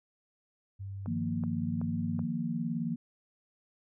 sine tone with pitch glide, 98 to 99.02 Hz, G2 to G2, 0 to +18 cents, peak -37 dBFS, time 0.79-2.25 s, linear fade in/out 20 ms, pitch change +18 cents, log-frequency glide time 1.19-1.82 s
click train, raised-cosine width 1 ms, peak -31 dBFS, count 4, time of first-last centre 1.06-2.192 s, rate 2.65 Hz
sine chord, Eb suspended second, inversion none, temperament just, 155.56 / 175.01 / 233.3 Hz, Eb3 / F3 / Bb3, 0 / +4 / +2 cents, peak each -37 / -35 / -33 dBFS, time 1.07-2.96 s, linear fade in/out 10 ms
effects none

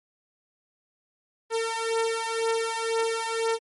sawtooth beating tone pair, 452.5 / 454.5 Hz, A4 / A#4, +48 / -44 cents, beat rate 2 Hz, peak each -24 dBFS, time 1.5-3.59 s, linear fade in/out 50 ms, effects MP3 48 kbps

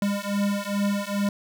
square beating tone pair, 200.8 / 203.2 Hz, G3 / G#3, +42 / -38 cents, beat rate 2.4 Hz, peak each -27 dBFS, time 0.02-1.29 s, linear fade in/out 2 ms, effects none

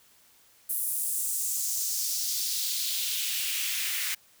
white noise with high-pass filter sweep, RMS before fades -30 dBFS, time 0.69-4.15 s, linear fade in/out 10 ms, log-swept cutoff 11000 to 1900 Hz, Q 2, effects white hiss -60 dBFS RMS until 4.4 s

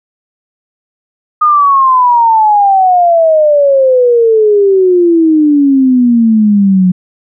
sine exponential sweep, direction down, 1236 to 179.7 Hz, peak -4 dBFS, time 1.41-6.92 s, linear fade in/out 10 ms, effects none

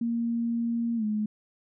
sine tone with pitch glide, 233.2 to 212.6 Hz, A#3 to G#3, +1 to +41 cents, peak -25 dBFS, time 0.01-1.26 s, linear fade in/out 5 ms, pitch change -160 cents, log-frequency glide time 0.96-1.04 s, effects none

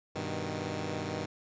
10% pulse chord, G augmented, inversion none, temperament equal, 98 / 123.47 / 155.56 Hz, G2 / B2 / D#3, 0 / 0 / 0 cents, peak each -29 / -32 / -29 dBFS, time 0.15-1.26 s, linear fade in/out 10 ms, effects resampled to 16000 Hz

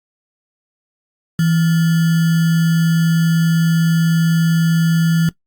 sine tone with sample-and-hold, 164.81 Hz, E3, in tune, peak -11 dBFS, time 1.39-5.29 s, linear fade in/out 2 ms, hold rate 1575 Hz, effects noise-tail reverb RT60 0.1 s tail -19 dB re dry + Opus 48 kbps

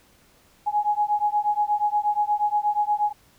sine beating tone pair, 830.6 / 839 Hz, G#5 / G#5, 0 / +17 cents, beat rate 8.4 Hz, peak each -23 dBFS, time 0.66-3.13 s, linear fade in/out 20 ms, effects pink hiss -58 dBFS RMS until 3.38 s

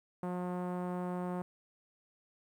sawtooth tone with low-pass filter, 179.5 Hz, F3, 48 cents sharp, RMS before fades -37 dBFS, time 0.23-1.42 s, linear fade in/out 2 ms, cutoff 1000 Hz, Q 1.4, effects 11-bit

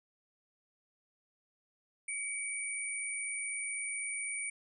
sine tone pair together, 2264 / 9056 Hz, C#7 / C#9, +36 / +36 cents, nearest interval 2 octaves, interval 2400 cents, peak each -38 / -38 dBFS, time 2.08-4.5 s, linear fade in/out 5 ms, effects none

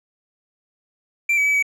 triangle tone with pitch steps, 2354 / 2280 / 2293 / 2272 Hz, D7 / C#7 / D7 / C#7, +3 / +48 / -42 / +42 cents, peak -14 dBFS, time 1.29-1.626 s, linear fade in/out 5 ms, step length 84 ms, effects none

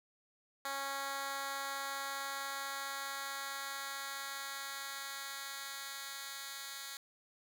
10% pulse tone with high-pass filter sweep, 275.4 Hz, C#4, 11 cents flat, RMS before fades -42 dBFS, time 0.65-6.97 s, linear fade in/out 2 ms, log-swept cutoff 750 to 2600 Hz, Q 0.73, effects none

